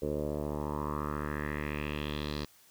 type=tone with low-pass filter sweep; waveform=10% pulse; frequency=74.2 Hz; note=D2; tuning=18 cents sharp; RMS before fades=-35 dBFS; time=0.02-2.45 s; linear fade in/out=5 ms; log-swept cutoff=480 to 4600 Hz; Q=3.8; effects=white hiss -61 dBFS RMS until 2.7 s